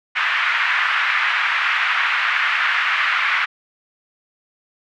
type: band-pass noise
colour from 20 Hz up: white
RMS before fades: -19 dBFS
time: 0.15-3.46 s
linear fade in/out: 20 ms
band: 1200 to 2300 Hz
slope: 24 dB/octave
effects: none